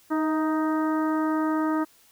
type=harmonic tone with a mistuned harmonic; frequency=311.8 Hz; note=D#4; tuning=4 cents sharp; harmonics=1 / 2 / 3 / 4 / 5 / 6; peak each=-23 / -33 / -32 / -32 / -39 / -43 dBFS; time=0.1-1.85 s; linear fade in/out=20 ms; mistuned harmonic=2; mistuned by=+30 cents; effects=white hiss -58 dBFS RMS until 2.11 s